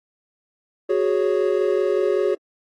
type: chord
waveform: triangle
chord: F# suspended second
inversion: none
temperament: equal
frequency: 370 / 415.3 / 554.4 Hz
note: F#4 / G#4 / C#5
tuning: 0 / 0 / 0 cents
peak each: -19 / -19 / -22 dBFS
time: 0.89-2.35 s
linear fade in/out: 10 ms
effects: AAC 32 kbps